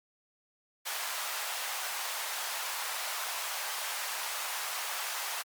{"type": "high-pass noise", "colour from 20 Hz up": "pink", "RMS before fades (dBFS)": -36, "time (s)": [0.85, 5.43], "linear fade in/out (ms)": 20, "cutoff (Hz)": 740, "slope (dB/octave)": 24, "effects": ["Opus 48 kbps"]}